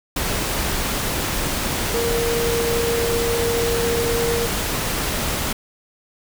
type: tone in noise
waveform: sine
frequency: 467.3 Hz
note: A#4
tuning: 4 cents sharp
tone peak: -20 dBFS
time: 1.94-4.46 s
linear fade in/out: 5 ms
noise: pink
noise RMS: -23 dBFS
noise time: 0.16-5.53 s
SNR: 0 dB
effects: none